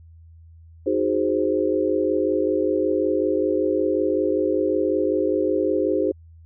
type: chord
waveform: sine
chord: Ab dominant seventh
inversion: second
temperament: equal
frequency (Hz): 311.1 / 370 / 415.3 / 523.3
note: Eb4 / Gb4 / Ab4 / C5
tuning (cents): 0 / 0 / 0 / 0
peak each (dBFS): -24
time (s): 0.86-6.12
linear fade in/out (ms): 10
effects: added 82 Hz sine -44 dBFS peak until 6.45 s